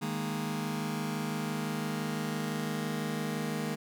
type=chord; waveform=sawtooth; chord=D# suspended fourth; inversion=none; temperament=just; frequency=155.56 / 207.4 / 233.3 Hz; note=D#3 / G#3 / A#3; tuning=0 / -2 / +2 cents; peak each=-32 dBFS; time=0.01-3.76 s; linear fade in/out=20 ms; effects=none